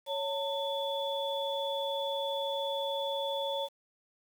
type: tone cluster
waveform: sine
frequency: 556 / 903 / 3438 Hz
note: C#5 / A5 / A7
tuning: +5 / +45 / -41 cents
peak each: -33 / -37 / -37 dBFS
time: 0.06-3.69 s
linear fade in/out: 50 ms
effects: 9-bit